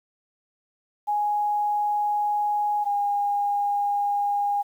sine tone pair in turn, 831 / 814.4 Hz, G#5 / G#5, +1 / -34 cents, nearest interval unison, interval 35 cents, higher first, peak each -21 dBFS, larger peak neither, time 1.07-2.85 / 2.85-4.63 s, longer neither, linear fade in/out 20 ms, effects 9-bit

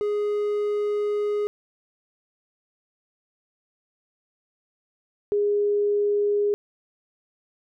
triangle / sine tone pair in turn, 415.3 / 411.2 Hz, G#4 / G#4, 0 / -17 cents, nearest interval unison, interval 17 cents, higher first, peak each -20 / -19 dBFS, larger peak second, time 0.01-1.47 / 5.32-6.54 s, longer first, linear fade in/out 0 ms, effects none

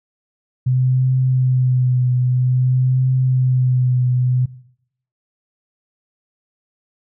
sine tone with vibrato, 127.4 Hz, C3, 46 cents flat, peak -13 dBFS, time 0.66-4.46 s, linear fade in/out 10 ms, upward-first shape triangle, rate 0.51 Hz, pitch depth 32 cents each way, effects noise-tail reverb RT60 0.7 s tail -19 dB re dry

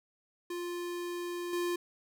square tone with level steps, 350 Hz, F4, 4 cents sharp, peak -36 / -31 dBFS, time 0.5-1.76 s, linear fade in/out 5 ms, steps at 1.53 s, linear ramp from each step 2 ms, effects none

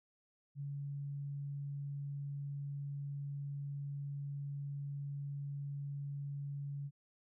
sine tone, 141.6 Hz, C#3, 37 cents sharp, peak -39 dBFS, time 0.55-6.91 s, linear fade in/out 50 ms, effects none

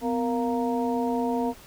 harmonic tone with a mistuned harmonic, 233.1 Hz, A#3, in tune, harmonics 1 / 2 / 3 / 4, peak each -26 / -29 / -31 / -32 dBFS, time 0.01-1.54 s, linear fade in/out 50 ms, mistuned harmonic 1, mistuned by +130 cents, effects pink hiss -49 dBFS RMS until 1.66 s

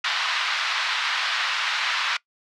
pink band-pass noise, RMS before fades -25 dBFS, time 0.04-2.17 s, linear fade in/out 5 ms, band 1100 to 4400 Hz, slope 24 dB/octave, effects noise-tail reverb RT60 0.1 s tail -22 dB re dry

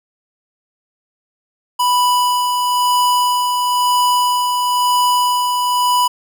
square tone with tremolo, 987.8 Hz, B5, in tune, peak -12 dBFS, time 1.79-6.08 s, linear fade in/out 10 ms, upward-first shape sine, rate 1 Hz, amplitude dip 35%, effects none

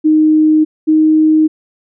sine tone pair in turn, 310 / 312 Hz, D#4 / D#4, -6 / +5 cents, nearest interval unison, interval 11 cents, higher second, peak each -6 dBFS, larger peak neither, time 0.04-0.65 / 0.87-1.48 s, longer neither, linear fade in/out 20 ms, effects none

